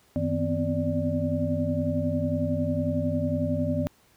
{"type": "tone cluster", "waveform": "sine", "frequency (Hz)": [94.5, 158.4, 249.3, 260.3, 587], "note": ["F#2", "D#3", "B3", "C4", "D5"], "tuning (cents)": [37, 31, 16, -9, -1], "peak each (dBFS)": -30, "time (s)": [0.16, 3.87], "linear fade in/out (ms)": 0, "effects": ["pink hiss -61 dBFS RMS until 4.16 s", "high-pass 60 Hz 12 dB/octave"]}